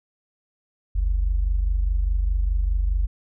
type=tone pair together; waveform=sine; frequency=46.63 / 71.5 Hz; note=F#1 / D2; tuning=+14 / -46 cents; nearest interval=perfect fifth; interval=740 cents; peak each=-19 / -28 dBFS; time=0.95-3.07 s; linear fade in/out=10 ms; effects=none